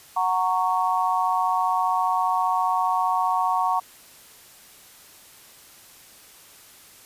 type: chord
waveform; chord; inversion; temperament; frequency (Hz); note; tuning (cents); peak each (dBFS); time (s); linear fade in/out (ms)
sine; F# major; none; just; 740 / 925 / 1110; F#5 / A#5 / C#6; 0 / -14 / +2; -24; 0.16-3.8; 10
effects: white hiss -49 dBFS RMS until 7.05 s + resampled to 32000 Hz